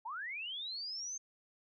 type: linear sweep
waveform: sine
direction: up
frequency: 836 to 6390 Hz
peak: -39 dBFS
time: 0.05-1.18 s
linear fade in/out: 10 ms
effects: none